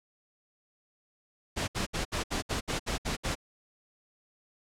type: noise bursts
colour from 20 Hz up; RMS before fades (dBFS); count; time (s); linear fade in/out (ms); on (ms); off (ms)
pink; -31; 10; 1.56-3.354; 20; 120; 66
effects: low-pass 8000 Hz 12 dB/octave